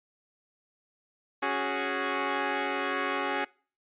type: chord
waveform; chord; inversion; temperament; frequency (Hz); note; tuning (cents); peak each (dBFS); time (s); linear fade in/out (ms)
10% pulse; C# suspended fourth; none; equal; 277.2 / 370 / 415.3; C#4 / F#4 / G#4; 0 / 0 / 0; -24; 1.42-3.45; 10
effects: noise-tail reverb RT60 0.4 s tail -24 dB re dry + resampled to 8000 Hz